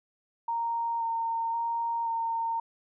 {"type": "tone with vibrato", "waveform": "sine", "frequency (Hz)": 922, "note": "A#5", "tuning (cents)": -19, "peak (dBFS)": -27, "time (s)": [0.48, 2.6], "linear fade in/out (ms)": 5, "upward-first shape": "square", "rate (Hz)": 0.95, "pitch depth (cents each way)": 12, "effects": []}